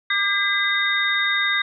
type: tone cluster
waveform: sine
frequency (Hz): 1191 / 1609 / 2018 / 3700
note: D6 / G6 / B6 / A#7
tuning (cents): +24 / +45 / +37 / -14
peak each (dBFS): -28 / -23 / -22 / -24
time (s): 0.1-1.62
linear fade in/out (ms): 5
effects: none